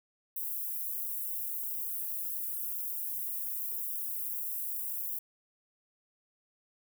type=high-pass noise; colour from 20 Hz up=white; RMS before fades=-36 dBFS; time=0.36-5.19 s; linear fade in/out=5 ms; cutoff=12000 Hz; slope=24 dB/octave; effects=none